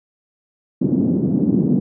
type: band-pass noise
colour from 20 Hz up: white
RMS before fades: -17 dBFS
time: 0.81-1.8 s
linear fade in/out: 10 ms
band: 160 to 270 Hz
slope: 24 dB/octave
effects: none